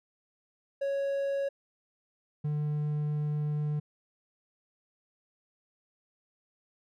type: tone pair in turn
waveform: triangle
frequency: 554.4 / 149.32 Hz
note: C#5 / D3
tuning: 0 / +29 cents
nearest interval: octave + major seventh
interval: 2271 cents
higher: first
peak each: -26 dBFS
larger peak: neither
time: 0.81-1.49 / 2.44-3.8 s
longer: second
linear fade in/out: 10 ms
effects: none